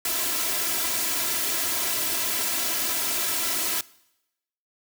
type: noise with comb filter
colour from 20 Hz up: white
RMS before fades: -26 dBFS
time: 0.05-3.81 s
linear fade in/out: 2 ms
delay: 3 ms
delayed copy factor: +0.85
effects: noise-tail reverb RT60 0.9 s tail -22 dB re dry + high-pass 100 Hz 12 dB/octave